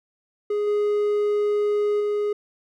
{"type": "tone with level steps", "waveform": "triangle", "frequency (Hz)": 415.3, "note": "G#4", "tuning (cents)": 0, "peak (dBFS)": [-19, -17, -19], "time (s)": [0.5, 2.33], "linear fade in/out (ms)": 5, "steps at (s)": [0.67, 2], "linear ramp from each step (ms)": 5, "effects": []}